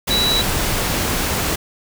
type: tone in noise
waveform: sine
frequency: 3924 Hz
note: B7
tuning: 12 cents flat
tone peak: -16 dBFS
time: 0.1-0.42 s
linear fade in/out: 10 ms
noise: pink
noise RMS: -20 dBFS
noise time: 0.07-1.56 s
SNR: +1 dB
effects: none